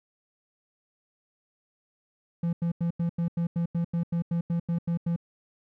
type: tone bursts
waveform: triangle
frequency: 169.7 Hz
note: F3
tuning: 49 cents flat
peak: -22 dBFS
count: 15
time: 2.43-5.162 s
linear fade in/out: 5 ms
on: 100 ms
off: 88 ms
effects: none